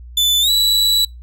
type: tone with pitch glide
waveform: 40% pulse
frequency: 3505 to 3934 Hz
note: A7 to B7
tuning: -7 to -7 cents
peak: -11 dBFS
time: 0.17-1.05 s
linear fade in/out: 5 ms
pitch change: +200 cents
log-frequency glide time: 0.41-0.5 s
effects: noise-tail reverb RT60 0.2 s tail -25 dB re dry + added 60 Hz sine -33 dBFS peak until 1.22 s